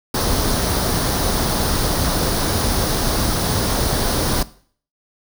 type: noise with comb filter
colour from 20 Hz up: pink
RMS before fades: -19 dBFS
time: 0.14-4.43 s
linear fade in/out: 5 ms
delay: 0.2 ms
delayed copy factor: +0.55
effects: noise-tail reverb RT60 0.5 s tail -18 dB re dry